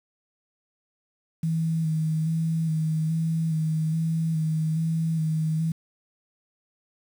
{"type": "tone with vibrato", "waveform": "sine", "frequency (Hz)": 160, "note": "D#3", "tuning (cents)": 49, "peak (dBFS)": -22, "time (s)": [1.43, 5.72], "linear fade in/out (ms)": 5, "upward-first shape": "square", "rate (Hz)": 1.2, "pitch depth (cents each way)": 25, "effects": ["8-bit"]}